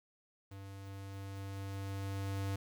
square tone with level ramp, 98 Hz, G2, in tune, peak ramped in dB -48 to -35 dBFS, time 0.51-2.56 s, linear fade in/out 5 ms, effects 11-bit

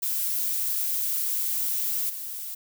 violet noise with level steps, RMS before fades -27 / -35 dBFS, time 0.02-2.55 s, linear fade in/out 10 ms, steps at 2.09 s, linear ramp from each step 10 ms, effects none

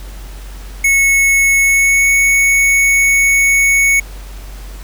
square tone with pitch glide, 2200 to 2218 Hz, C#7 to C#7, -14 to 0 cents, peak -9 dBFS, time 0.84-4 s, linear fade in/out 5 ms, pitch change +14 cents, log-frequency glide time 1.6-2.1 s, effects added 47 Hz sine -27 dBFS peak until 4.83 s + pink hiss -38 dBFS RMS until 4.83 s

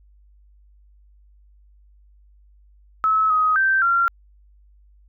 sine tone with pitch steps, 1295 / 1258 / 1560 / 1377 Hz, E6 / D#6 / G6 / F6, -31 / +19 / -9 / -25 cents, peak -15 dBFS, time 3.04-4.08 s, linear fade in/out 0 ms, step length 260 ms, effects added 50 Hz sine -50 dBFS peak until 5.08 s

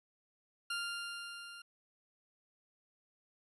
20% pulse tone with level ramp, 1396.9 Hz, F6, in tune, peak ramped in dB -30 to -44 dBFS, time 0.7-1.62 s, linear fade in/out 5 ms, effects resampled to 24000 Hz

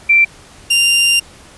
sine / sawtooth tone pair in turn, 2349 / 2787 Hz, D7 / F7, 0 / -4 cents, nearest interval minor third, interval 296 cents, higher second, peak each -6 dBFS, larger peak neither, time 0.09-0.25 / 0.7-1.2 s, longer second, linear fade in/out 10 ms, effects pink hiss -41 dBFS RMS until 1.57 s + resampled to 24000 Hz

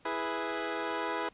15% pulse chord, E major, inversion none, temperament equal, 329.6 / 415.3 / 493.9 Hz, E4 / G#4 / B4, 0 / 0 / 0 cents, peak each -30 dBFS, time 0.05-1.29 s, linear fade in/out 5 ms, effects pink hiss -62 dBFS RMS until 1.33 s + resampled to 8000 Hz

